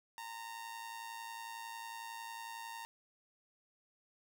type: tone with amplitude modulation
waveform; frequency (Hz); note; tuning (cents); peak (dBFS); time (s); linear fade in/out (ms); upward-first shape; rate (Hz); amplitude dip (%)
sawtooth; 920; A#5; -23; -38; 0.18-2.85; 0; sine; 111; 55
effects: none